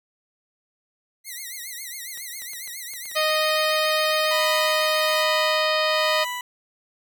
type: tone with vibrato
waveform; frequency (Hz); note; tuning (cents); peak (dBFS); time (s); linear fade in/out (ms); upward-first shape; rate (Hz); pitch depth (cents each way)
5% pulse; 2015; B6; +34; -23; 1.24-5.26; 50; triangle; 7.3; 160
type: clicks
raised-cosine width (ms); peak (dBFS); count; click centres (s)
0.2; -28; 12; 2.175 / 2.42 / 2.534 / 2.676 / 2.937 / 3.056 / 3.115 / 3.299 / 4.083 / 4.816 / 4.87 / 5.127
type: harmonic tone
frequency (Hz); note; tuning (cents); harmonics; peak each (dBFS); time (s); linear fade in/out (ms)
620; D#5; -6; 1 / 2 / 3 / 4 / 5 / 6 / 7 / 8; -23 / -26 / -28 / -29 / -30 / -31 / -31 / -32; 3.15-6.25; 20
type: tone with tremolo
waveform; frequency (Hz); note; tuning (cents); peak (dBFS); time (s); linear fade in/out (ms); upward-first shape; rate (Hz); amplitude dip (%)
20% pulse; 987.8; B5; 0; -21; 4.31-6.41; 2; sine; 1.2; 60
effects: none